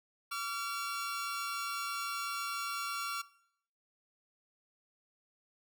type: tone pair together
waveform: sawtooth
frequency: 1145 / 1373 Hz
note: D6 / F6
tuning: -44 / -30 cents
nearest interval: minor third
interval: 314 cents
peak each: -36 / -34 dBFS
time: 0.31-3.22 s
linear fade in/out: 10 ms
effects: noise-tail reverb RT60 0.7 s tail -20 dB re dry